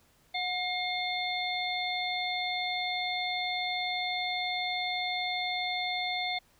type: harmonic tone with a mistuned harmonic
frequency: 713 Hz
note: F5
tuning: 36 cents sharp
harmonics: 1 / 3 / 5 / 6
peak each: -34 / -34 / -35 / -40 dBFS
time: 0.34-6.39 s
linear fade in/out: 10 ms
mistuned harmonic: 1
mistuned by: +37 cents
effects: pink hiss -65 dBFS RMS until 6.59 s